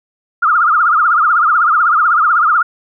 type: tone with vibrato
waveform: sine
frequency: 1305 Hz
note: E6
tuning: 18 cents flat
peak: -8 dBFS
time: 0.42-2.63 s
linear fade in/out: 10 ms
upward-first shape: triangle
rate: 16 Hz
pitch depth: 190 cents each way
effects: none